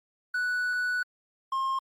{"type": "tone pair in turn", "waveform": "triangle", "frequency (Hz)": [1480, 1067.2], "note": ["F#6", "C6"], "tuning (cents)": [0, 34], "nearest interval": "tritone", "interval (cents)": 566, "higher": "first", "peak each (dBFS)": -24, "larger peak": "neither", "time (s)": [[0.34, 1.03], [1.52, 1.79]], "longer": "first", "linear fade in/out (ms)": 5, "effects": ["Opus 24 kbps"]}